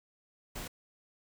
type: noise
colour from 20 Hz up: pink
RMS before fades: -41 dBFS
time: 0.55-0.68 s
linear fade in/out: 10 ms
effects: none